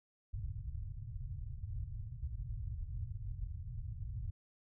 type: low-pass noise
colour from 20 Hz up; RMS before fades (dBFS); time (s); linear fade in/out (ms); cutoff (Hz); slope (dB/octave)
white; -42; 0.33-4.31; 10; 120; 48
effects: none